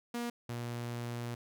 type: tone pair in turn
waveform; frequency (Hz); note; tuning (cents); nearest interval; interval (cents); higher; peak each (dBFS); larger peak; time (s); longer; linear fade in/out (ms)
sawtooth; 238.1 / 119.34; A#3 / A#2; +37 / +41; octave; 1196; first; -31 / -33; first; 0.14-0.3 / 0.49-1.35; second; 5
effects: none